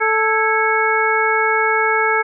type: harmonic tone with a mistuned harmonic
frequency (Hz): 440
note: A4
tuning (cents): 0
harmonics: 1 / 2 / 3 / 4 / 5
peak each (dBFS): -20 / -20 / -20 / -20 / -20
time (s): 0-2.23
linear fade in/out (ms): 20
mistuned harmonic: 4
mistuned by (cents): -110
effects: none

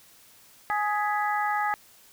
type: harmonic tone with a mistuned harmonic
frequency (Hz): 417.3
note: G#4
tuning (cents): +8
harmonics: 2 / 3 / 4 / 5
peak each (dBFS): -26 / -30 / -32 / -34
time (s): 0.7-1.74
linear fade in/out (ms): 0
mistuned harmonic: 5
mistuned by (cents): -91
effects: white hiss -55 dBFS RMS until 2.12 s

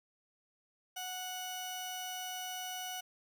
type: tone pair together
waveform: sawtooth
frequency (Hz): 737 / 2948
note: F#5 / F#7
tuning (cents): -7 / -7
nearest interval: 2 octaves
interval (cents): 2400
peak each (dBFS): -38 / -38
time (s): 0.96-3.01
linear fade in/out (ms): 10
effects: none

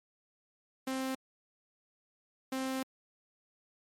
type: tone bursts at uneven times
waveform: sawtooth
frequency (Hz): 263.1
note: C4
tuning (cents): +10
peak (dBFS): -29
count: 2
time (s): 0.87-1.15 / 2.52-2.83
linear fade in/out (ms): 5
effects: MP3 64 kbps

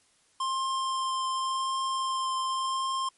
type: tone with vibrato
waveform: square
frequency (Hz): 1055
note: C6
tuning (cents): +14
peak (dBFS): -28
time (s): 0.4-3.09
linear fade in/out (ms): 5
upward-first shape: triangle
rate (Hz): 0.89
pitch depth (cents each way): 10
effects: white hiss -65 dBFS RMS until 3.17 s + MP3 48 kbps

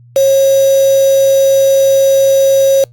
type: tone with quantisation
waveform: sine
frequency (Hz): 543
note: C#5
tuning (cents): -36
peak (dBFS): -6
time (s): 0.16-2.84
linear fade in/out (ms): 2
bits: 3
effects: added 120 Hz sine -38 dBFS peak until 2.92 s + Opus 48 kbps

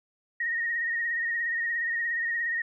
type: tone with vibrato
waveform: sine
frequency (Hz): 1864.7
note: A#6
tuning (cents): 0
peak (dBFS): -26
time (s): 0.4-2.62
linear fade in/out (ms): 5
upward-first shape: triangle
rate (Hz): 17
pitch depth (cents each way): 47
effects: none

